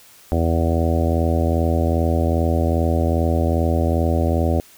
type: harmonic tone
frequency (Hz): 82.5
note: E2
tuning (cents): +2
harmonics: 1 / 2 / 3 / 4 / 5 / 6 / 7 / 8 / 9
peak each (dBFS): -18 / -27 / -24 / -26 / -29 / -29 / -26 / -31 / -29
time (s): 0.32-4.6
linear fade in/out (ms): 0
effects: white hiss -48 dBFS RMS until 4.77 s